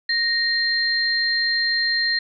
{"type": "tone pair together", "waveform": "sine", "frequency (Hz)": [1861, 4178], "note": ["A#6", "C8"], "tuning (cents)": [-3, -3], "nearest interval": "octave + major second", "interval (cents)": 1400, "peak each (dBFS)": [-21, -21], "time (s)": [0.09, 2.19], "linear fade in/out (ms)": 5, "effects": []}